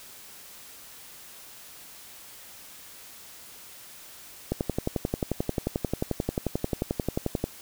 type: click train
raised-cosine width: 2 ms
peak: -12 dBFS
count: 34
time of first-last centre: 4.52-7.44 s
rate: 11.3 Hz
effects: white hiss -47 dBFS RMS until 7.61 s